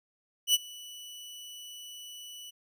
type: tone with ADSR envelope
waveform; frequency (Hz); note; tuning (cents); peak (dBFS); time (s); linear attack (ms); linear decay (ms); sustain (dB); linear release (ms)
sawtooth; 2962; F#7; +1; -16; 0.47-2.51; 72; 30; -24; 17
effects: none